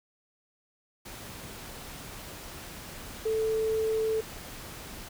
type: tone in noise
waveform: sine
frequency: 440.6 Hz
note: A4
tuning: 2 cents sharp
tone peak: -25 dBFS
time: 3.25-4.21 s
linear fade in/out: 10 ms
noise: pink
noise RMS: -43 dBFS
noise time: 1.05-5.09 s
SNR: +15 dB
effects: none